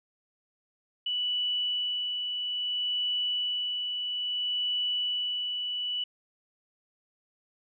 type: tone with tremolo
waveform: sine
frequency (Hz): 2960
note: F#7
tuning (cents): 0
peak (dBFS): -26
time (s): 1.06-6.04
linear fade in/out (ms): 5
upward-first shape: sine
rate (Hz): 0.6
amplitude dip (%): 35
effects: none